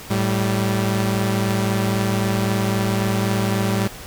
sawtooth tone pair together, 109.05 / 194.3 Hz, A2 / G3, -15 / -15 cents, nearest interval minor seventh, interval 1000 cents, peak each -17 dBFS, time 0.1-3.88 s, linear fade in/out 10 ms, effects pink hiss -37 dBFS RMS until 4.06 s

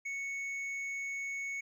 triangle tone with hard clipping, 2214 Hz, C#7, 3 cents flat, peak -37 dBFS, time 0.05-1.61 s, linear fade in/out 10 ms, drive 8 dB, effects none

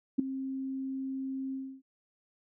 sine tone with ADSR envelope, 266.4 Hz, C4, 31 cents sharp, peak -19 dBFS, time 0.18-1.82 s, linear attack 14 ms, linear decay 6 ms, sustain -14 dB, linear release 290 ms, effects none

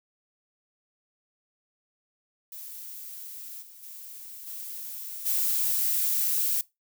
violet noise with level steps, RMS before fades -41 / -49 / -43 / -38 / -26 dBFS, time 2.52-6.61 s, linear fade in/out 2 ms, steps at 3.61 / 3.82 / 4.46 / 5.25 s, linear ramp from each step 20 ms, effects noise-tail reverb RT60 0.2 s tail -21 dB re dry

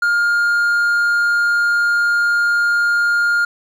triangle tone, 1412 Hz, F6, 19 cents sharp, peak -11 dBFS, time 0.02-3.45 s, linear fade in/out 5 ms, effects none

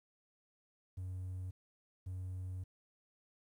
triangle tone bursts at uneven times, 92.5 Hz, F#2, in tune, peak -37 dBFS, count 2, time 0.97-1.51 / 2.06-2.64 s, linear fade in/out 10 ms, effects tanh soft clip ceiling -34 dBFS + 12-bit

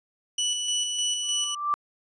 25% pulse tone with tremolo, 2960 Hz, F#7, in tune, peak -20 dBFS, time 0.38-1.55 s, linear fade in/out 5 ms, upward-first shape square, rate 3.3 Hz, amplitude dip 35%
sine tone with exponential growth, 1174.7 Hz, D6, in tune, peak -19 dBFS, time 1.23-1.74 s, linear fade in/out 0 ms, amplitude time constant 110 ms
effects resampled to 22050 Hz

